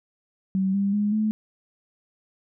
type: tone with pitch steps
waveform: sine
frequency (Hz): 190.9 / 198.78 / 207 / 215.5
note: G3 / G3 / G#3 / A3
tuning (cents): -46 / +24 / -5 / -36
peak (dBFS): -20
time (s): 0.55-1.31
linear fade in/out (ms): 0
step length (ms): 190
effects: none